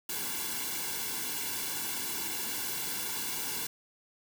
white noise with comb filter, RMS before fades -35 dBFS, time 0.09-3.67 s, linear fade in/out 5 ms, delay 1.6 ms, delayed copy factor -0.9, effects none

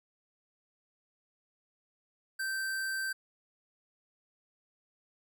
square tone, 1558 Hz, G6, 11 cents flat, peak -33 dBFS, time 2.39-3.13 s, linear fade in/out 10 ms, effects none

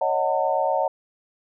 sine chord, D# half-diminished seventh, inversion third, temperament equal with one note detuned, 554.4 / 622.3 / 740 / 902.7 Hz, C#5 / D#5 / F#5 / A5, 0 / 0 / 0 / +44 cents, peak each -25 dBFS, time 0.01-0.88 s, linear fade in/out 5 ms, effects none

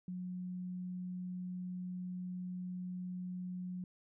sine tone, 181.4 Hz, F#3, 34 cents flat, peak -39 dBFS, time 0.08-3.84 s, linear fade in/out 2 ms, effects none

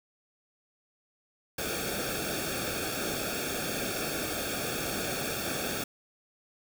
pink noise with comb filter, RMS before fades -33 dBFS, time 1.58-5.84 s, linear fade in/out 5 ms, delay 1 ms, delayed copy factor -0.9, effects none

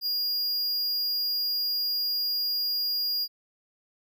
square tone, 4840 Hz, D#8, 49 cents flat, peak -26 dBFS, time 0.01-3.28 s, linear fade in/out 50 ms, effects none

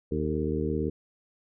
harmonic tone with a mistuned harmonic, 77.78 Hz, D#2, in tune, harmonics 1 / 2 / 3 / 4 / 5 / 6, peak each -33 / -33 / -33 / -33 / -33 / -33 dBFS, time 0.11-0.9 s, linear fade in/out 10 ms, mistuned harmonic 6, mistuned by -45 cents, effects none

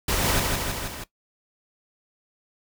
pink noise with echo, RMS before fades -24 dBFS, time 0.08-0.4 s, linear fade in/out 5 ms, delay 160 ms, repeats 4, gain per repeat -3 dB, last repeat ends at 1.04 s, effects noise-tail reverb RT60 0.1 s tail -17 dB re dry

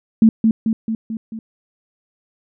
sine tone with echo, 222.6 Hz, A3, 20 cents sharp, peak -6 dBFS, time 0.22-0.29 s, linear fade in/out 2 ms, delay 220 ms, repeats 5, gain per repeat -4 dB, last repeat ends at 1.39 s, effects none

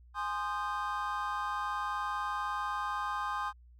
triangle chord, Ab major seventh, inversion none, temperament equal with one note detuned, 830.6 / 1046.5 / 1226 / 1568 Hz, Ab5 / C6 / Eb6 / G6, 0 / 0 / -26 / 0 cents, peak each -37 / -35 / -35 / -39 dBFS, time 0.14-3.53 s, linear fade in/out 50 ms, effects added 60 Hz sine -54 dBFS peak until 3.79 s

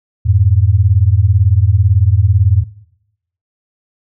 sine beating tone pair, 88 / 106 Hz, F2 / G#2, +14 / +36 cents, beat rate 18 Hz, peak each -10 dBFS, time 0.25-2.64 s, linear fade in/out 20 ms, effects noise-tail reverb RT60 0.8 s tail -18 dB re dry

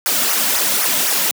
white noise with flanger, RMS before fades -17 dBFS, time 0.06-1.31 s, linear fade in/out 0 ms, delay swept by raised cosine 0.24 to 2.64 ms, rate 3.9 Hz, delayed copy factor -0.8, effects high-pass 200 Hz 12 dB/octave

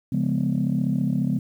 sine chord, C# dominant seventh, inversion none, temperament just, 138.59 / 173.24 / 207.9 / 249.5 Hz, C#3 / E#3 / G#3 / B3, 0 / -14 / +2 / +18 cents, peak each -25 dBFS, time 0.12-1.39 s, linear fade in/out 5 ms, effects tanh soft clip ceiling -13 dBFS + 9-bit

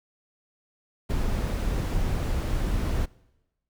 brown noise with ADSR envelope, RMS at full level -24 dBFS, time 1.09-3.06 s, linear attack 19 ms, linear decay 21 ms, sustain -2 dB, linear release 13 ms, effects noise-tail reverb RT60 1.0 s tail -23 dB re dry

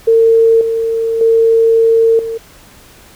sine tone with level steps, 454 Hz, A#4, 46 cents flat, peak -5 / -12 / -6 / -17 dBFS, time 0.07-2.38 s, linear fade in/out 10 ms, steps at 0.61 / 1.21 / 2.19 s, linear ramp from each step 2 ms, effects pink hiss -41 dBFS RMS until 3.15 s

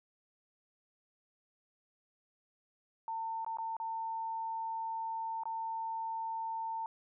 sine tone with dropouts, 900 Hz, A5, 39 cents sharp, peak -35 dBFS, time 3.08-6.86 s, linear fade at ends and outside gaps 1 ms, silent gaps 3.447-3.464 / 3.571-3.585 / 3.767-3.8 / 5.435-5.455 s, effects none

